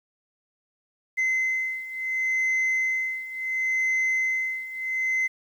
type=beating tone pair; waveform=sine; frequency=2055 / 2055.71 Hz; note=C7 / C7; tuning=-32 / -31 cents; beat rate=0.71 Hz; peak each=-26 / -23 dBFS; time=1.17-5.28 s; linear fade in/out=20 ms; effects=tanh soft clip ceiling -20 dBFS + 9-bit